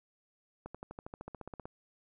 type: accelerating click train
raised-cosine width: 1 ms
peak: -29 dBFS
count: 15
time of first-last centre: 0.66-1.655 s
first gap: 86 ms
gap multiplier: 0.97
effects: none